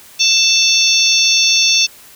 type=harmonic tone with a mistuned harmonic; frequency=884 Hz; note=A5; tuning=8 cents sharp; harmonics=3 / 4 / 5 / 6 / 7; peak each=-16 / -16 / -16 / -16 / -16 dBFS; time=0.19-1.87 s; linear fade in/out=20 ms; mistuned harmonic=6; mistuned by=+65 cents; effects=white hiss -41 dBFS RMS until 2.15 s